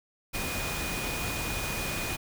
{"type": "tone in noise", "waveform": "sine", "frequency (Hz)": 2465, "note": "D#7", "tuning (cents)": -17, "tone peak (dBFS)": -37, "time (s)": [0.33, 2.17], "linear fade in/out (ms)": 20, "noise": "pink", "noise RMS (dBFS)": -33, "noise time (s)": [0.33, 2.17], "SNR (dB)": -7, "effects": []}